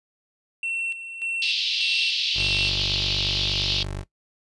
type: tone with tremolo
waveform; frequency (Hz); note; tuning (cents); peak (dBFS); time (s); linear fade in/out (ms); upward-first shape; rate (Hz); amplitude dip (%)
triangle; 2709; E7; +47; -24; 0.63-2.71; 2; square; 1.7; 65
type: band-pass noise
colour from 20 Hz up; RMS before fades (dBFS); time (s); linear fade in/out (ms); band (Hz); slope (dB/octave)
pink; -25; 1.42-3.83; 2; 2800 to 4800; 48
type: tone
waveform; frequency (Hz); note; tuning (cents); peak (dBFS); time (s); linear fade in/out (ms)
20% pulse; 48.53; G1; -17; -24; 2.34-4.05; 50
effects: noise-tail reverb RT60 0.1 s tail -17 dB re dry + resampled to 24000 Hz